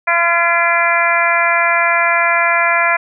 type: harmonic tone with a mistuned harmonic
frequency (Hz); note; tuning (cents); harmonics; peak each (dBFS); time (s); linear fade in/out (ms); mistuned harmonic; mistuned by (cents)
340; F4; -46; 2 / 3 / 4 / 5 / 6 / 7; -18 / -18 / -18 / -18 / -18 / -18; 0.07-2.97; 10; 4; +21
effects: none